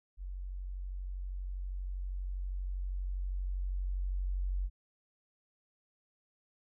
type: tone with level ramp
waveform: sine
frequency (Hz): 46.25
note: F#1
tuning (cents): 0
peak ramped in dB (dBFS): -38 to -30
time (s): 0.17-4.7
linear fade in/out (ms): 50
effects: none